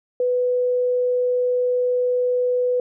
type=tone; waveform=sine; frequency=496.3 Hz; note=B4; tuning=8 cents sharp; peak=-17 dBFS; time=0.2-2.8 s; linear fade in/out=2 ms; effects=none